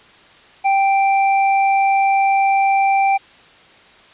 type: tone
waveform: square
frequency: 784 Hz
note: G5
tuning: in tune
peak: -13 dBFS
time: 0.64-3.18 s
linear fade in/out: 20 ms
effects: white hiss -46 dBFS RMS until 4.13 s + resampled to 8000 Hz